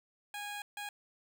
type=tone bursts at uneven times; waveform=15% pulse; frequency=823 Hz; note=G#5; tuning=16 cents flat; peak=-33 dBFS; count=2; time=0.34-0.62 / 0.77-0.89 s; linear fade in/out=2 ms; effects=none